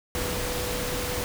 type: tone in noise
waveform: sine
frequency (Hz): 493.9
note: B4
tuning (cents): 0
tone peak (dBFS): -33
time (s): 0.15-1.24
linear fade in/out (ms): 0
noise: pink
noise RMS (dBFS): -30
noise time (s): 0.15-1.24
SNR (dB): -6
effects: none